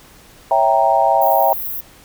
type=chord; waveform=sine; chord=C# diminished seventh; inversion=none; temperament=equal; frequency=554.4 / 659.3 / 784 / 932.3 Hz; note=C#5 / E5 / G5 / Bb5; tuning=0 / 0 / 0 / 0 cents; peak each=-20 / -16 / -15 / -17 dBFS; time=0.51-1.53 s; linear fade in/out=2 ms
type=high-pass noise; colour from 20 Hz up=white; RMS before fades=-25 dBFS; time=1.21-1.81 s; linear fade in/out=10 ms; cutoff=12000 Hz; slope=96 dB/octave
effects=pink hiss -45 dBFS RMS until 2.04 s